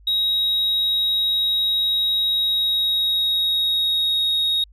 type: tone with pitch glide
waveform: sine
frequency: 3802 to 3758 Hz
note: A#7 to A#7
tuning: +33 to +13 cents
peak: -15 dBFS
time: 0.07-4.64 s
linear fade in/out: 5 ms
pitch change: -20 cents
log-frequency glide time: 2.26-4.26 s
effects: tanh soft clip ceiling -16 dBFS + added 50 Hz sine -46 dBFS peak until 4.72 s